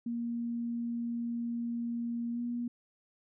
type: tone with pitch glide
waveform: sine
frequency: 235.3 to 239.6 Hz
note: A#3 to A#3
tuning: +16 to +48 cents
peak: -32 dBFS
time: 0.06-2.68 s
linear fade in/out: 5 ms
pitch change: +32 cents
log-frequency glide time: 2.32-2.4 s
effects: none